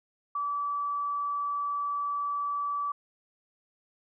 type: tone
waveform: sine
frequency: 1153 Hz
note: D6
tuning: 32 cents flat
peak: -28 dBFS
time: 0.35-2.92 s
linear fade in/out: 5 ms
effects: none